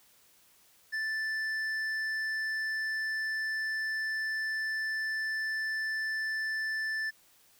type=tone with hard clipping; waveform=sine; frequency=1760 Hz; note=A6; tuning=in tune; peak=-32 dBFS; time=0.92-7.11 s; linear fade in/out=20 ms; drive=6 dB; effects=white hiss -63 dBFS RMS until 7.59 s